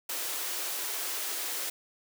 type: high-pass noise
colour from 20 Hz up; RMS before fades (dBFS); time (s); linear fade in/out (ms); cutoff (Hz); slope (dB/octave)
white; -34; 0.09-1.7; 5; 290; 96
effects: none